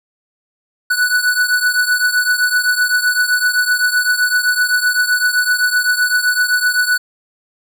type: beating tone pair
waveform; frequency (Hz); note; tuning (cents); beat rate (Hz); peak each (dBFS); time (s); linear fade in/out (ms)
square; 1480 / 1487.8; F#6 / F#6; 0 / +9; 7.8; -15 / -18; 0.9-6.98; 10
effects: none